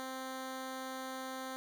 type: tone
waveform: 10% pulse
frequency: 261.6 Hz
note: C4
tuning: in tune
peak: -32 dBFS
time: 0-1.56 s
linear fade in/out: 0 ms
effects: none